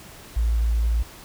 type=tone; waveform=sine; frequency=56.8 Hz; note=A#1; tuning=44 cents flat; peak=-18 dBFS; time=0.36-1.03 s; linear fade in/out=10 ms; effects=pink hiss -44 dBFS RMS until 1.24 s